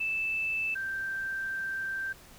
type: tone pair in turn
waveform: sine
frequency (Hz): 2637 / 1568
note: E7 / G6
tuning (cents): 0 / 0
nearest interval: major sixth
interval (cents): 900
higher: first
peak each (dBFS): -28 / -31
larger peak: first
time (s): 0-0.75 / 0.75-2.13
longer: second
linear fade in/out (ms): 10
effects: pink hiss -53 dBFS RMS until 2.38 s